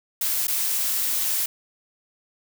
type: noise with dropouts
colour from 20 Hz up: blue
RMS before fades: -24 dBFS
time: 0.21-1.46 s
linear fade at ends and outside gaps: 5 ms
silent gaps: 0.471-0.48 s
effects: none